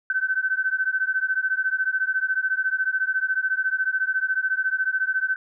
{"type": "beating tone pair", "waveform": "sine", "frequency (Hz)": [1523, 1537], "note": ["F#6", "G6"], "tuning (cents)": [50, -35], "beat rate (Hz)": 14, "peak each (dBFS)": -24, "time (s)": [0.1, 5.36], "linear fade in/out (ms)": 2, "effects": []}